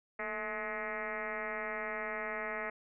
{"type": "tone with frequency modulation", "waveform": "sine", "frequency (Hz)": 1274, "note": "D#6", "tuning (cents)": 41, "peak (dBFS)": -35, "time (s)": [0.19, 2.7], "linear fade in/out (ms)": 5, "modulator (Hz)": 209, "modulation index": 4.4, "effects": []}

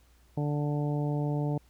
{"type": "harmonic tone", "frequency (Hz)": 146.83, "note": "D3", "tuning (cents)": 0, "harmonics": [1, 2, 3, 4, 5, 6], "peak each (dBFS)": [-28, -34, -38, -40, -42, -44], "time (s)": [0.37, 1.58], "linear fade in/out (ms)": 5, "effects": ["added 60 Hz sine -59 dBFS peak until 1.69 s", "pink hiss -66 dBFS RMS until 1.69 s"]}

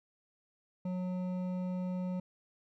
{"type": "tone with hard clipping", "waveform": "triangle", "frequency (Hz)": 182.4, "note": "F#3", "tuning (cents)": -24, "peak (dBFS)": -35, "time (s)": [0.85, 2.2], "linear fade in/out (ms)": 5, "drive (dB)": 13, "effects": []}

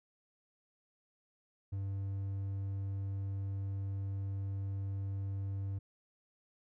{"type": "tone", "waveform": "triangle", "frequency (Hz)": 98, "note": "G2", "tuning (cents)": 0, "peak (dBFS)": -33, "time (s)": [1.72, 5.79], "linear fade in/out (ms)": 10, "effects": []}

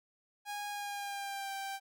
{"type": "tone with pitch glide", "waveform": "sawtooth", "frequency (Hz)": [822, 784], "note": ["G#5", "G5"], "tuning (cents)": [-18, 0], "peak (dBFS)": -34, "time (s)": [0.45, 1.8], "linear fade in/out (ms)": 50, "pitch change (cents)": -82, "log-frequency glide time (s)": [0.7, 1.53], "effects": []}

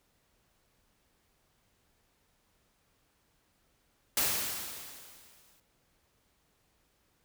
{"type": "noise with exponential decay", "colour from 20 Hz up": "white", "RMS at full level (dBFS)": -27, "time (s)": [4.17, 5.6], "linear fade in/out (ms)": 2, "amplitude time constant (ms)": 310, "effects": ["pink hiss -72 dBFS RMS until 7.24 s"]}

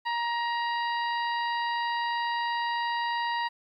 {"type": "harmonic tone with a mistuned harmonic", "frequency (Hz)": 943, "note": "A#5", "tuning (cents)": 20, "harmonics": [1, 2, 3, 4, 5], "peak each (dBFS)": [-28, -33, -40, -42, -43], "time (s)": [0.05, 3.49], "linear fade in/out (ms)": 20, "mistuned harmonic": 4, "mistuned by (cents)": 52, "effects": ["11-bit"]}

